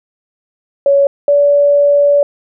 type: tone pair in turn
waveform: sine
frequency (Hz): 560 / 574.4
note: C#5 / D5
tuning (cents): +18 / -39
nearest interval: unison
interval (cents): 43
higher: second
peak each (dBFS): -6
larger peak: neither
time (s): 0.86-1.07 / 1.28-2.23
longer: second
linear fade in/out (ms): 2
effects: none